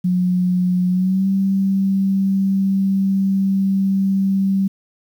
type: tone with pitch glide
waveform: sine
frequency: 181 to 193.99 Hz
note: F#3 to G3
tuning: -38 to -18 cents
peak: -14 dBFS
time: 0.04-4.68 s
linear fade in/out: 10 ms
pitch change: +120 cents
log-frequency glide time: 0.89-1.28 s
effects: 8-bit